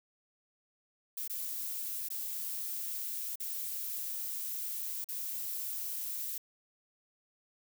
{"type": "noise with dropouts", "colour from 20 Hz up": "violet", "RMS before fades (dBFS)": -38, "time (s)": [1.17, 6.38], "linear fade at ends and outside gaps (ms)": 5, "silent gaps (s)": [[1.278, 1.297], [2.087, 2.102], [3.357, 3.399], [5.044, 5.087]], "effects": []}